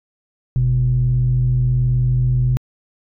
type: tone pair together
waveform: sine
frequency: 46.78 / 125.5 Hz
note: F#1 / B2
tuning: +20 / +28 cents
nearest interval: octave + perfect fourth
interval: 1708 cents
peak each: -20 / -13 dBFS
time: 0.56-2.57 s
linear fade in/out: 0 ms
effects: tanh soft clip ceiling -8 dBFS